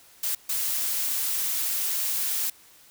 blue noise bursts at uneven times, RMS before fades -27 dBFS, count 2, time 0.23-0.35 / 0.49-2.5 s, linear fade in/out 5 ms, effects white hiss -54 dBFS RMS until 2.9 s

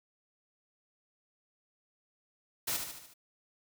white noise with echo, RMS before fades -33 dBFS, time 2.67-2.77 s, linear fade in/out 10 ms, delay 74 ms, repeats 5, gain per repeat -5 dB, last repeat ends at 3.14 s, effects none

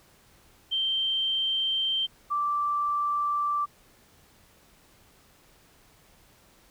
sine tone pair in turn, 3136 / 1170.6 Hz, G7 / D6, 0 / -6 cents, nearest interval octave + perfect fourth, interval 1706 cents, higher first, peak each -24 dBFS, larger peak neither, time 0.71-2.07 / 2.3-3.66 s, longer neither, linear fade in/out 20 ms, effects pink hiss -59 dBFS RMS until 6.7 s

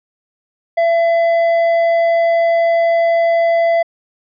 triangle tone with hard clipping, 672 Hz, E5, 33 cents sharp, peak -12 dBFS, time 0.77-3.83 s, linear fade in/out 10 ms, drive 9 dB, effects resampled to 11025 Hz

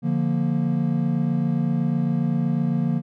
triangle chord, Bb major, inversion first, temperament equal, 146.83 / 174.61 / 233.1 Hz, D3 / F3 / Bb3, 0 / 0 / 0 cents, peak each -22 dBFS, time 0.02-3.02 s, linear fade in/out 50 ms, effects none

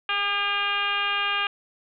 sine tone with frequency modulation, 2017 Hz, B6, 36 cents sharp, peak -22 dBFS, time 0.09-1.47 s, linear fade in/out 2 ms, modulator 402 Hz, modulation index 2.7, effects none

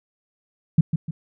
sine tone with echo, 160 Hz, D#3, 49 cents sharp, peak -9 dBFS, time 0.78-0.81 s, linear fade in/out 5 ms, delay 150 ms, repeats 2, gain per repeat -8 dB, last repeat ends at 1.11 s, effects none

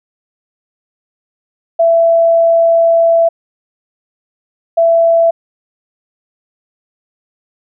sine tone bursts at uneven times, 667 Hz, E5, 20 cents sharp, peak -6 dBFS, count 2, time 1.79-3.29 / 4.77-5.31 s, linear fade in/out 10 ms, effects none

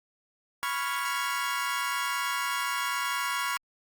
30% pulse chord, C# dominant seventh, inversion third, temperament equal, 987.8 / 1108.7 / 1396.9 / 1661.2 Hz, B5 / C#6 / E#6 / G#6, 0 / 0 / 0 / 0 cents, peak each -31 / -30 / -31 / -34 dBFS, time 0.63-3.57 s, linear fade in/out 0 ms, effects Opus 48 kbps

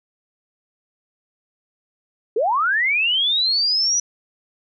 sine linear sweep, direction up, 394.6 to 5920 Hz, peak -16 dBFS, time 2.36-4 s, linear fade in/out 5 ms, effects none

